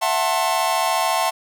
45% pulse chord, F# half-diminished seventh, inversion third, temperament just, 666 / 740 / 888 / 1065.6 Hz, E5 / F#5 / A5 / C6, +18 / 0 / +16 / +31 cents, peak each -24 / -24 / -23 / -24 dBFS, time 0.01-1.31 s, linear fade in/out 20 ms, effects none

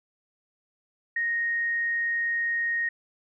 sine tone, 1864.7 Hz, A#6, in tune, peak -24 dBFS, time 1.16-2.89 s, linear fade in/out 5 ms, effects none

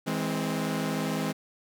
sawtooth chord, E augmented, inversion none, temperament equal with one note detuned, 161.7 / 207.7 / 261.6 Hz, E3 / G#3 / B#3, -33 / 0 / 0 cents, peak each -28 dBFS, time 0.06-1.33 s, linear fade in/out 20 ms, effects none

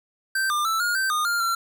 square tone with pitch steps, 1560 / 1198 / 1323 / 1427 / 1554 / 1225 / 1402 / 1364 Hz, G6 / D6 / E6 / F6 / G6 / D#6 / F6 / F6, -9 / +34 / +6 / +37 / -16 / -27 / +6 / -41 cents, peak -22 dBFS, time 0.35-1.55 s, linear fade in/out 5 ms, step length 150 ms, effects none

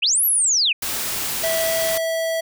sine linear two-way sweep, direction up then down, 2325 to 12000 to 2325 Hz, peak -15 dBFS, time 0.02-0.73 s, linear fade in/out 10 ms, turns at 0.25 s
white noise, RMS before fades -25 dBFS, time 0.82-1.98 s, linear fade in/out 5 ms
square tone, 654 Hz, E5, 14 cents flat, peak -21 dBFS, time 1.43-2.41 s, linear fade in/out 10 ms
effects none

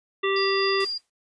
harmonic tone, 390.7 Hz, G4, 6 cents flat, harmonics 1 / 3 / 5 / 7 / 9, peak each -23 / -28 / -30 / -31 / -33 dBFS, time 0.23-0.85 s, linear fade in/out 10 ms
sine tone with tremolo, 4805 Hz, D8, 39 cents sharp, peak -25 dBFS, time 0.36-0.98 s, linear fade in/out 5 ms, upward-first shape triangle, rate 4.1 Hz, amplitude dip 35%
white noise with exponential decay, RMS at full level -38 dBFS, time 0.8-1.1 s, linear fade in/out 5 ms, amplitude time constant 65 ms
effects noise-tail reverb RT60 0.1 s tail -20 dB re dry + resampled to 22050 Hz

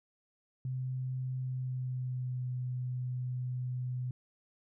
sine tone with pitch glide, 128.9 to 125.81 Hz, C3 to B2, -26 to +32 cents, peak -33 dBFS, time 0.65-4.11 s, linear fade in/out 2 ms, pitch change -42 cents, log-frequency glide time 1.39-2.49 s, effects none

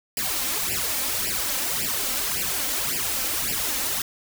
white noise with flanger, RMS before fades -26 dBFS, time 0.17-4.02 s, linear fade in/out 2 ms, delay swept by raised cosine 0.39 to 3.89 ms, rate 1.8 Hz, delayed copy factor +0.9, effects none

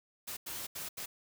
white noise bursts at uneven times, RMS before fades -41 dBFS, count 4, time 0.27-0.37 / 0.46-0.67 / 0.75-0.89 / 0.97-1.06 s, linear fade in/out 10 ms, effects none

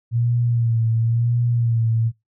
sine tone with vibrato, 116.6 Hz, A#2, 1 cent sharp, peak -16 dBFS, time 0.11-2.12 s, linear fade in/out 50 ms, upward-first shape sine, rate 0.96 Hz, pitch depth 49 cents each way, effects noise-tail reverb RT60 0.2 s tail -23 dB re dry

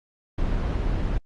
brown noise, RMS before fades -24 dBFS, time 0.38-1.18 s, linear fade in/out 5 ms, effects low-pass 4000 Hz 12 dB/octave + Opus 24 kbps

